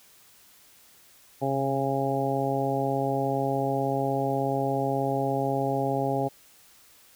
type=harmonic tone with a mistuned harmonic; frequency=136.6 Hz; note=C#3; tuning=25 cents flat; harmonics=1 / 2 / 3 / 4 / 5 / 6; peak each=-31 / -31 / -31 / -31 / -31 / -31 dBFS; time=1.41-6.29 s; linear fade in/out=20 ms; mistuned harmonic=1; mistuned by=-25 cents; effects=white hiss -56 dBFS RMS until 7.15 s